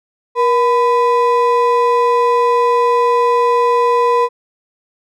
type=ring-modulated tone; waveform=triangle; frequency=740 Hz; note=F#5; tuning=in tune; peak=-5 dBFS; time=0.35-4.29 s; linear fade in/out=50 ms; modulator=263 Hz; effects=none